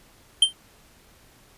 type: tone with exponential decay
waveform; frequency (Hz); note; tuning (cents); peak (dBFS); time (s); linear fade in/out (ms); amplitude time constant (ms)
square; 3136; G7; 0; -10; 0.42-0.53; 5; 23
effects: pink hiss -55 dBFS RMS until 1.57 s + resampled to 32000 Hz